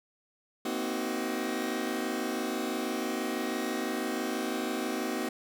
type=chord; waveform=sawtooth; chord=C half-diminished seventh; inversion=third; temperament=just; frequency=235.5 / 261.6 / 314 / 376.7 Hz; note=Bb3 / C4 / Eb4 / Gb4; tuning=+18 / 0 / +16 / +31 cents; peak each=-32 dBFS; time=0.65-5.29 s; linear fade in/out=5 ms; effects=none